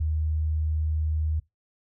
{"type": "tone", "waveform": "sine", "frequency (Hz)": 77.78, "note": "D#2", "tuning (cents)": 0, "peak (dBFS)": -23, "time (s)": [0, 1.4], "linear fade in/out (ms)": 10, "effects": ["noise-tail reverb RT60 0.2 s tail -22 dB re dry"]}